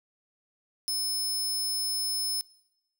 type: tone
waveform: sawtooth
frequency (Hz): 5220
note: E8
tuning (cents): -18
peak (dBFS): -25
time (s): 0.88-2.41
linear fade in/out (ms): 0
effects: noise-tail reverb RT60 0.9 s tail -22 dB re dry